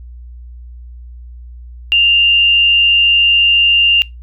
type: tone with frequency modulation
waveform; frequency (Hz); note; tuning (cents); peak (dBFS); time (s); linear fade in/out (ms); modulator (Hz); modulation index
sine; 2794; F7; 0; -7; 1.92-4.02; 0; 116; 0.32
effects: noise-tail reverb RT60 0.2 s tail -22 dB re dry + added 60 Hz sine -30 dBFS peak until 4.22 s